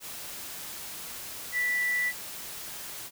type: tone in noise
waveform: sine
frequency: 1969 Hz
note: B6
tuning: 6 cents flat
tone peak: -25 dBFS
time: 1.52-2.13 s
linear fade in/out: 50 ms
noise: white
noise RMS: -40 dBFS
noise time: 0-3.11 s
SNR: +12 dB
effects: none